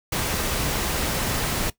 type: noise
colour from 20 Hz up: pink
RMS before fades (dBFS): -25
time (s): 0.12-1.7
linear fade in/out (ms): 5
effects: noise-tail reverb RT60 0.1 s tail -18 dB re dry